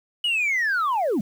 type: linear sweep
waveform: sine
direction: down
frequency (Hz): 2960 to 174.61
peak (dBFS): -18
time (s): 0.24-1.21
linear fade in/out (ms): 5
effects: tanh soft clip ceiling -18 dBFS + 8-bit